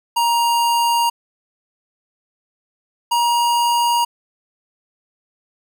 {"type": "tone pair in turn", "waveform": "square", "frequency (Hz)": [940, 948.2], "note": ["A#5", "A#5"], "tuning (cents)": [14, 29], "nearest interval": "unison", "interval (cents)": 15, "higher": "second", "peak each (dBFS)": -15, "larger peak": "neither", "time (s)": [[0.16, 1.1], [3.11, 4.05]], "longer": "neither", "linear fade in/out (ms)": 10, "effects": []}